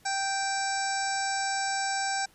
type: harmonic tone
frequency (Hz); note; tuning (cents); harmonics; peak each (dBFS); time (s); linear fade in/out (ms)
782; G5; -4; 1 / 2 / 3 / 5 / 6 / 7 / 8 / 9 / 10; -30 / -33 / -40 / -43 / -42 / -37 / -43 / -45 / -36; 0.05-2.26; 10
effects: pink hiss -60 dBFS RMS until 2.34 s + resampled to 32000 Hz